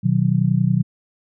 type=chord; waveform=sine; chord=B major; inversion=none; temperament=just; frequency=123.47 / 154.34 / 185.21 Hz; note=B2 / D#3 / F#3; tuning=0 / -14 / +2 cents; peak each=-19 dBFS; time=0.03-0.83 s; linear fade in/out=20 ms; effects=none